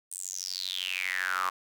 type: tone with high-pass filter sweep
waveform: sawtooth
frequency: 92.6 Hz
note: F#2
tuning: 2 cents sharp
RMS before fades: -33 dBFS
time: 0.11-1.5 s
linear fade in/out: 10 ms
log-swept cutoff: 9000 to 1100 Hz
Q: 8.5
effects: none